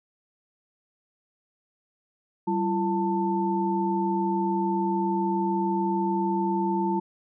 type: tone cluster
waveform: sine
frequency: 193.4 / 340.3 / 890 Hz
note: G3 / F4 / A5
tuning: -23 / -45 / +20 cents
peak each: -27 dBFS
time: 2.47-7 s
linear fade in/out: 10 ms
effects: none